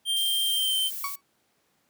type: tone with pitch glide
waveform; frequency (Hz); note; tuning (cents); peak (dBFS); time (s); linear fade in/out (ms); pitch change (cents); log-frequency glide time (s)
square; 3172 to 3109; G7 to G7; +20 to -15; -24; 0.05-0.91; 50; -35; 0.45-0.76
type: noise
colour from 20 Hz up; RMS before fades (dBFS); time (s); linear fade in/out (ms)
violet; -35; 0.16-1.16; 10
type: tone with exponential decay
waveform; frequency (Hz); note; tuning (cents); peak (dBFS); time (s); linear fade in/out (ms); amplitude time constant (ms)
35% pulse; 1125; C#6; +25; -24; 1.04-1.21; 2; 36
effects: pink hiss -69 dBFS RMS until 1.89 s + high-pass 150 Hz 12 dB/octave